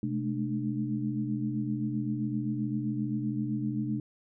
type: tone cluster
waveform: sine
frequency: 128.3 / 210.9 / 218.6 / 298.2 Hz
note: C3 / G#3 / A3 / D4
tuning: -34 / +27 / -11 / +27 cents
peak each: -34 / -36 / -33 / -34 dBFS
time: 0.03-4 s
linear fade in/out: 2 ms
effects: none